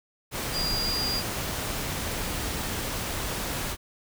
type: tone in noise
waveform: sine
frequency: 4813 Hz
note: D8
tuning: 42 cents sharp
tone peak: -27 dBFS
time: 0.52-1.23 s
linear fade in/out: 50 ms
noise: pink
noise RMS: -31 dBFS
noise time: 0.31-3.77 s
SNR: +1 dB
effects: none